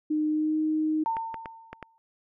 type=tone with pitch glide; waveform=sine; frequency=305.9 to 310.9 Hz; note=D#4 to D#4; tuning=-29 to -1 cents; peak=-23 dBFS; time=0.1-1.04 s; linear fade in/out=10 ms; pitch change=+28 cents; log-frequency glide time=0.28-0.57 s
type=tone with exponential decay; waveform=sine; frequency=905 Hz; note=A5; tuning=48 cents sharp; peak=-23 dBFS; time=1.06-1.98 s; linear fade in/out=0 ms; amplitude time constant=200 ms
type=clicks; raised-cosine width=0.5 ms; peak=-22 dBFS; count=5; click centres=1.168 / 1.343 / 1.458 / 1.73 / 1.827 s
effects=none